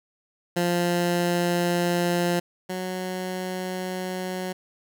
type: tone pair in turn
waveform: 15% pulse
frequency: 174.61 / 184.39 Hz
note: F3 / F#3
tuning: 0 / -6 cents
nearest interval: minor second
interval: 94 cents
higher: second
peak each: -15 / -22 dBFS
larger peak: first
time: 0.56-2.4 / 2.69-4.53 s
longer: neither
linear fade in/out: 10 ms
effects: none